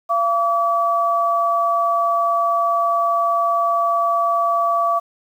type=tone pair together; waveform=sine; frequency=683 / 1147.8 Hz; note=F5 / D6; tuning=-39 / -40 cents; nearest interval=major sixth; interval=899 cents; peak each=-19 / -17 dBFS; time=0.09-5 s; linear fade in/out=20 ms; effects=8-bit